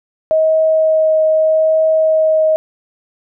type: tone with vibrato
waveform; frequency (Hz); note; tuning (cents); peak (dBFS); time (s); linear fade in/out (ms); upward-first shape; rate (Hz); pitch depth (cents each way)
sine; 632; D#5; +27; -9; 0.31-2.56; 0; triangle; 0.81; 10
effects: none